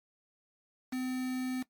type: tone with quantisation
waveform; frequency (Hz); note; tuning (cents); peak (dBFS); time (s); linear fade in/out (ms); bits
triangle; 255.9; C4; -38; -30; 0.92-1.63; 10; 7
effects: noise-tail reverb RT60 0.1 s tail -18 dB re dry + MP3 96 kbps